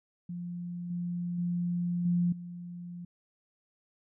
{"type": "tone with level steps", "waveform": "sine", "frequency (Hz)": 174.9, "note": "F3", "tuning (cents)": 3, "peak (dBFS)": [-35, -31, -28, -24, -39], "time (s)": [0.29, 3.05], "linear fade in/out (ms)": 5, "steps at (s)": [0.9, 1.38, 2.05, 2.32], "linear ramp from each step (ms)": 5, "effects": []}